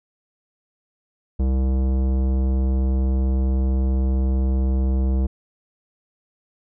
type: tone with tanh clipping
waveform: sine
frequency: 65.4 Hz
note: C2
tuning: in tune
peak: -19 dBFS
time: 1.39-5.27 s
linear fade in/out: 10 ms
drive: 16 dB
effects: none